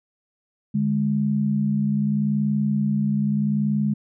sine tone pair together, 146.83 / 207.6 Hz, D3 / G#3, 0 / 0 cents, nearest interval tritone, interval 600 cents, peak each -24 / -20 dBFS, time 0.74-3.94 s, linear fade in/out 10 ms, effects none

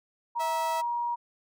sine tone with pitch glide, 945 to 951.6 Hz, A#5 to A#5, +23 to +35 cents, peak -27 dBFS, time 0.35-1.16 s, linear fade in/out 20 ms, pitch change +12 cents, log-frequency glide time 0.61-0.95 s
sawtooth tone, 653 Hz, E5, 17 cents flat, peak -28 dBFS, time 0.39-0.82 s, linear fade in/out 20 ms
effects none

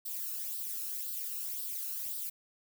violet noise with flanger, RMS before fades -38 dBFS, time 0.05-2.3 s, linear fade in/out 10 ms, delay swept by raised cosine 0.22 to 0.76 ms, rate 1.9 Hz, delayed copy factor +0.55, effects none

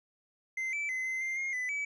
triangle tone with pitch steps, 2073 / 2318 / 2044 / 2059 / 2095 / 2135 / 2002 / 2289 Hz, C7 / D7 / C7 / C7 / C7 / C7 / B6 / D7, -17 / -23 / -41 / -28 / +2 / +34 / +23 / -45 cents, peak -30 dBFS, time 0.57-1.85 s, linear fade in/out 5 ms, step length 160 ms, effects resampled to 22050 Hz

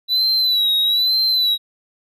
triangle tone with vibrato, 3951 Hz, B7, in tune, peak -13 dBFS, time 0.08-1.58 s, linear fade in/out 50 ms, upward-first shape sine, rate 1.1 Hz, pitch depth 74 cents each way, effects none

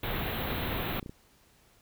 pink band-stop noise, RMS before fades -33 dBFS, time 0.03-1 s, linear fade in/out 5 ms, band 4000 to 12000 Hz, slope 96 dB/octave
click train, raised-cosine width 3 ms, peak -28 dBFS, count 18, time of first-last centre 0.53-1.095 s, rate 30.1 Hz
effects pink hiss -63 dBFS RMS until 1.81 s

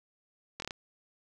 slowing click train, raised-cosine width 0.2 ms, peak -20 dBFS, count 5, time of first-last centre 0.6-0.708 s, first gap 22 ms, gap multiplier 1.14, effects none

